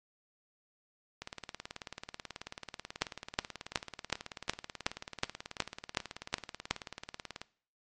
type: two click trains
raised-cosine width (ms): 0.2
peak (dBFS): -10 / -23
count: 11 / 115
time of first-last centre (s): 3.02-6.71 / 1.22-7.416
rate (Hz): 2.71 / 18.4
effects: noise-tail reverb RT60 0.5 s tail -20 dB re dry + MP3 48 kbps